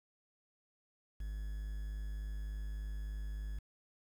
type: tone with quantisation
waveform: triangle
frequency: 51.7 Hz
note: G#1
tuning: 7 cents flat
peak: -36 dBFS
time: 1.2-3.59 s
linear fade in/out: 5 ms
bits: 10
effects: none